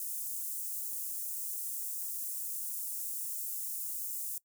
white high-pass noise, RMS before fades -38 dBFS, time 0-4.38 s, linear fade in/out 2 ms, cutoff 7700 Hz, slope 24 dB/octave, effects noise-tail reverb RT60 0.1 s tail -21 dB re dry

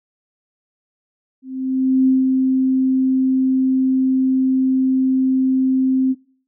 sine tone with ADSR envelope, 261.6 Hz, C4, in tune, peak -10 dBFS, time 1.42-6.15 s, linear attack 650 ms, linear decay 170 ms, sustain -3 dB, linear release 38 ms, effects noise-tail reverb RT60 0.5 s tail -23 dB re dry

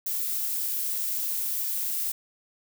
violet noise, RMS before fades -29 dBFS, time 0.06-2.12 s, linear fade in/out 5 ms, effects none

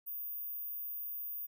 sine tone, 14917 Hz, A#9, in tune, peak -38 dBFS, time 0.06-1.47 s, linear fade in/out 20 ms, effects none

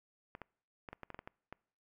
clicks, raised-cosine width 0.5 ms, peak -30 dBFS, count 10, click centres 0.351 / 0.417 / 0.888 / 0.93 / 1.033 / 1.103 / 1.145 / 1.191 / 1.275 / 1.526 s, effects noise-tail reverb RT60 0.6 s tail -26 dB re dry

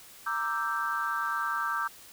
sine chord, E half-diminished seventh, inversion second, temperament equal with one note detuned, 932.3 / 1174.7 / 1324.6 / 1568 Hz, Bb5 / D6 / E6 / G6, 0 / 0 / +8 / 0 cents, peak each -36 / -32 / -33 / -32 dBFS, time 0.26-1.88 s, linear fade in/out 10 ms, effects tanh soft clip ceiling -18 dBFS + white hiss -51 dBFS RMS until 2.12 s

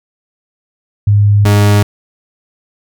sine / 40% pulse tone pair in turn, 102.8 / 102.8 Hz, G#2 / G#2, -17 / -17 cents, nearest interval unison, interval 0 cents, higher neither, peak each -5 dBFS, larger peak neither, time 1.07-1.45 / 1.45-1.83 s, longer neither, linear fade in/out 5 ms, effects none

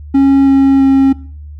triangle tone with pitch steps, 273.8 / 271.9 / 270 Hz, C#4 / C#4 / C#4, -21 / -33 / -45 cents, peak -3 dBFS, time 0.14-1.13 s, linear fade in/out 10 ms, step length 330 ms, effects noise-tail reverb RT60 0.5 s tail -21 dB re dry + added 74 Hz sine -27 dBFS peak until 1.59 s

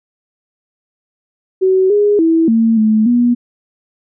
sine tone with pitch steps, 376.9 / 412.7 / 326.7 / 226.4 / 217 / 241.5 Hz, F#4 / G#4 / E4 / A3 / A3 / B3, +32 / -11 / -15 / +50 / -24 / -39 cents, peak -8 dBFS, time 1.61-3.35 s, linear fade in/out 20 ms, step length 290 ms, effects none

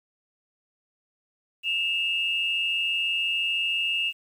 sine tone pair together, 2647 / 2827 Hz, E7 / F7, +7 / +20 cents, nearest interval minor second, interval 113 cents, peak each -26 / -25 dBFS, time 1.63-4.13 s, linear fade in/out 50 ms, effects tanh soft clip ceiling -16 dBFS + 9-bit

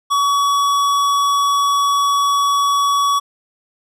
sine tone with tanh clipping, 1131 Hz, C#6, 34 cents sharp, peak -15 dBFS, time 0.1-3.2 s, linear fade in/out 20 ms, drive 17 dB, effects none

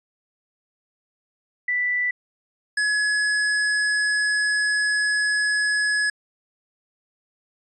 sine / square tone pair in turn, 1975.5 / 1691.6 Hz, B6 / G#6, 0 / +31 cents, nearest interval minor third, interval 269 cents, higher first, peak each -20 dBFS, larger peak neither, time 1.68-2.11 / 2.77-6.1 s, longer second, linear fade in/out 5 ms, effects resampled to 24000 Hz

